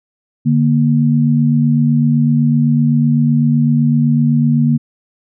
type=tone pair together; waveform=sine; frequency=147.31 / 235.2 Hz; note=D3 / A#3; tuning=+6 / +16 cents; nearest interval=minor sixth; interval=810 cents; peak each=-12 dBFS; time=0.45-4.78 s; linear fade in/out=20 ms; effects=none